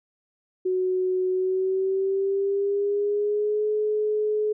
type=tone with pitch glide; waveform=sine; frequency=370 to 425 Hz; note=F#4 to G#4; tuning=0 to +40 cents; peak=-21 dBFS; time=0.65-4.53 s; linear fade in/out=10 ms; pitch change=+240 cents; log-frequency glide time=1.3-3.67 s; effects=none